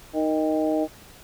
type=harmonic tone with a mistuned harmonic; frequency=155.56 Hz; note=D#3; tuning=in tune; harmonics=2 / 3 / 4 / 5; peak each=-23 / -29 / -25 / -32 dBFS; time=0.13-0.88 s; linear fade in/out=50 ms; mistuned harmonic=5; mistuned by=+38 cents; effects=pink hiss -48 dBFS RMS until 1.23 s